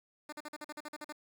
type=tone bursts; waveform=10% pulse; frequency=300 Hz; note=D4; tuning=37 cents sharp; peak=-33 dBFS; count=11; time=0.29-1.125 s; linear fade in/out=5 ms; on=35 ms; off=45 ms; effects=none